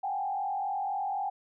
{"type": "tone with frequency modulation", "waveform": "sine", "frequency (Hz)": 790, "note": "G5", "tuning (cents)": 13, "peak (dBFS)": -29, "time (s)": [0.03, 1.3], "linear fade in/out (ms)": 10, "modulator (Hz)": 43.9, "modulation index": 1.1, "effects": []}